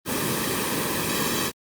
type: noise with comb filter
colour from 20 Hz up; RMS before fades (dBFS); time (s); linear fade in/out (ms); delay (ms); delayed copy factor
pink; -25; 0.05-1.52; 50; 1.4; -0.75
effects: high-pass 100 Hz 12 dB/octave + Opus 24 kbps